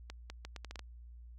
accelerating click train, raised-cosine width 0.2 ms, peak -27 dBFS, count 8, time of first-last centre 0.1-0.793 s, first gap 200 ms, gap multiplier 0.75, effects added 59 Hz sine -49 dBFS peak until 1.38 s

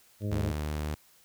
harmonic tone, 103.3 Hz, G#2, 9 cents flat, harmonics 1 / 2 / 3 / 4 / 5 / 6, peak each -30 / -36 / -40 / -42 / -44 / -46 dBFS, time 0.2-0.54 s, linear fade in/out 50 ms
clicks, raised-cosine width 0.2 ms, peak -42 / -36 dBFS, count 2, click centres 0.22 / 0.772 s
sawtooth tone, 75.5 Hz, D2, 48 cents sharp, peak -27 dBFS, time 0.31-0.95 s, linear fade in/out 10 ms
effects white hiss -61 dBFS RMS until 1.24 s

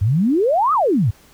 sine exponential two-way sweep, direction up then down, 91.5 to 1300 to 91.5 Hz, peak -13 dBFS, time 0.01-1.11 s, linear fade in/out 10 ms, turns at 0.73 s, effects pink hiss -50 dBFS RMS until 1.33 s

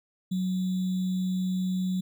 sine tone with sample-and-hold, 185 Hz, F#3, in tune, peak -25 dBFS, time 0.31-2.01 s, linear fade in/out 10 ms, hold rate 3675 Hz, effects none

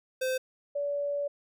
square / sine tone pair in turn, 517 / 573.6 Hz, C5 / D5, -21 / -41 cents, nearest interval major second, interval 180 cents, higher second, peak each -28 / -28 dBFS, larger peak neither, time 0.21-0.38 / 0.75-1.28 s, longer second, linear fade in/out 10 ms, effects none

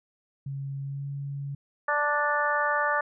sine tone with pitch glide, 137.9 to 140.31 Hz, C#3 to C#3, -9 to +21 cents, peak -31 dBFS, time 0.46-1.55 s, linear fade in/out 5 ms, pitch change +30 cents, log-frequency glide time 0.8-1.07 s
harmonic tone, 293.7 Hz, D4, in tune, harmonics 2 / 3 / 4 / 5 / 6, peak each -30 / -30 / -28 / -30 / -29 dBFS, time 1.88-3.01 s, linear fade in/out 5 ms
effects none

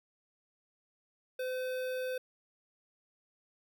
square tone with notch filter, 511 Hz, C5, 41 cents flat, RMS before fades -36 dBFS, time 1.39-2.18 s, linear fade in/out 5 ms, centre 6900 Hz, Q 0.87, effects none

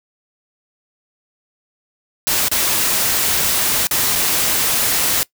white noise with dropouts, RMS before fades -17 dBFS, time 2.27-5.23 s, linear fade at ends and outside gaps 0 ms, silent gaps 2.483-2.515 / 3.87-3.911 / 4.153-4.157 s, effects noise-tail reverb RT60 0.1 s tail -21 dB re dry

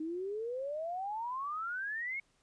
sine exponential sweep, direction up, 308 to 2217 Hz, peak -35 dBFS, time 0-2.2 s, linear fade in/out 5 ms, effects pink hiss -72 dBFS RMS until 2.42 s + resampled to 22050 Hz

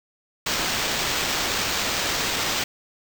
white noise with sample-and-hold, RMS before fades -25 dBFS, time 0.46-2.64 s, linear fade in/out 5 ms, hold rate 11025 Hz, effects none

